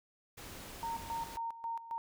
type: noise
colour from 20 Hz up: pink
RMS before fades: -48 dBFS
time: 0.37-1.37 s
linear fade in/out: 10 ms
type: tone with tremolo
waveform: sine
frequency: 920 Hz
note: A#5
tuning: 23 cents flat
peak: -35 dBFS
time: 0.83-1.98 s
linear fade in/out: 0 ms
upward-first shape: square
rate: 3.7 Hz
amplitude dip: 75%
effects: none